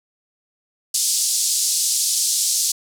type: band-pass noise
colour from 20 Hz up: white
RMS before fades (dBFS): -20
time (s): 0.94-2.72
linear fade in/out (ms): 5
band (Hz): 4500 to 9600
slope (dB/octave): 24
effects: none